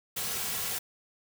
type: noise with comb filter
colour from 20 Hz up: white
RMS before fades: -33 dBFS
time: 0.16-0.79 s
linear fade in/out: 10 ms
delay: 3.3 ms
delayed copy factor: -0.55
effects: none